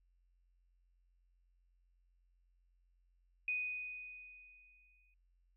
sine tone with exponential decay, 2489 Hz, D#7, in tune, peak -33 dBFS, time 3.48-5.14 s, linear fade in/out 2 ms, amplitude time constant 360 ms, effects added 44 Hz sine -70 dBFS peak until 5.56 s

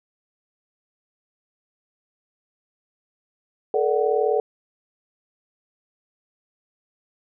sine tone cluster, 430.9 / 470.7 / 586 / 747 Hz, A4 / A#4 / D5 / F#5, -36 / +17 / -4 / +16 cents, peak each -21 / -23 / -26 / -26 dBFS, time 3.74-4.4 s, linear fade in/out 2 ms, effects none

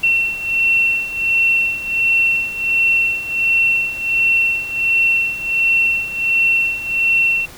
sine beating tone pair, 2710 / 2711.4 Hz, E7 / E7, +47 / +48 cents, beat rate 1.4 Hz, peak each -19 / -15 dBFS, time 0.03-7.46 s, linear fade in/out 10 ms, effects pink hiss -38 dBFS RMS until 7.57 s

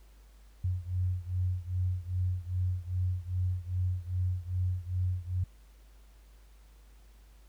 sine beating tone pair, 90.2 / 92.7 Hz, F#2 / F#2, -44 / +4 cents, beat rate 2.5 Hz, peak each -31 / -33 dBFS, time 0.64-5.44 s, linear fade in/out 5 ms, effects added 51 Hz sine -53 dBFS peak until 7.48 s + pink hiss -66 dBFS RMS until 7.48 s

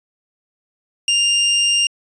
sawtooth tone, 2800 Hz, F7, 4 cents sharp, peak -10 dBFS, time 1.08-1.87 s, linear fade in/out 2 ms, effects resampled to 22050 Hz

